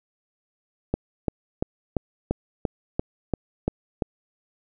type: click train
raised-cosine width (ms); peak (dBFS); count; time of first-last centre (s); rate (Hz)
2; -9; 10; 0.94-4.022; 2.92
effects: none